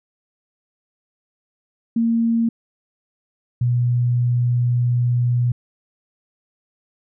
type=tone pair in turn; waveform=sine; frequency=230 / 121.84 Hz; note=A#3 / B2; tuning=-23 / -23 cents; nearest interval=major seventh; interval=1100 cents; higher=first; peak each=-15 dBFS; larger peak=neither; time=1.96-2.49 / 3.61-5.52 s; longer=second; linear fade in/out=5 ms; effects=none